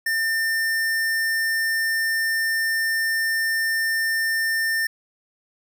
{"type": "tone", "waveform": "square", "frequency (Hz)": 1800, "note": "A6", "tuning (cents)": 39, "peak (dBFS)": -21, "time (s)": [0.06, 4.87], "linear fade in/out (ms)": 5, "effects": []}